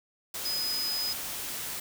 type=tone in noise; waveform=sine; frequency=5020 Hz; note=D#8; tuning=15 cents sharp; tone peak=-29 dBFS; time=0.45-1.13 s; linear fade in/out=5 ms; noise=white; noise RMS=-36 dBFS; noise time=0.34-1.8 s; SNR=+4 dB; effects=none